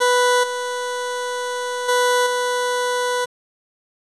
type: tone with level steps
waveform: 20% pulse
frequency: 493.9 Hz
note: B4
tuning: in tune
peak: -9 / -18 / -10 / -14 dBFS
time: 0-3.26 s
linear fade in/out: 20 ms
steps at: 0.43 / 1.88 / 2.26 s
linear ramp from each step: 10 ms
effects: resampled to 24000 Hz + 7-bit